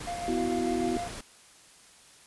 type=noise; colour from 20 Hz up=pink; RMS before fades=-40 dBFS; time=0-1.21 s; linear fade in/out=5 ms
type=tone with tremolo; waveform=triangle; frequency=698.5 Hz; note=F5; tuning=in tune; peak=-30 dBFS; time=0.07-1.08 s; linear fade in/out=5 ms; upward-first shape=square; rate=6.7 Hz; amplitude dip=35%
type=chord; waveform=sine; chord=B suspended fourth; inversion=none; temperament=equal with one note detuned; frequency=247.9 / 329.6 / 370 Hz; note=B3 / E4 / F#4; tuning=+7 / 0 / 0 cents; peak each=-31 dBFS; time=0.28-0.97 s; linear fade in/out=2 ms
effects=white hiss -55 dBFS RMS until 2.26 s + resampled to 24000 Hz